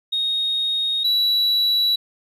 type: tone pair in turn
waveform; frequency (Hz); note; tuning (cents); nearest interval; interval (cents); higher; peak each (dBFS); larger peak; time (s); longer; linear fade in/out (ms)
sine; 3729 / 3925; A#7 / B7; 0 / -11; minor second; 89; second; -18 / -13; second; 0.12-1.04 / 1.04-1.96; neither; 10
effects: tanh soft clip ceiling -15 dBFS + 9-bit